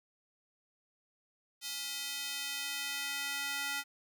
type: tone with high-pass filter sweep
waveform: square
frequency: 281.2 Hz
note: C#4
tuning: 25 cents sharp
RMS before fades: -38 dBFS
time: 1.61-3.84 s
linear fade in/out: 50 ms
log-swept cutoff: 3700 to 1600 Hz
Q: 1.1
effects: none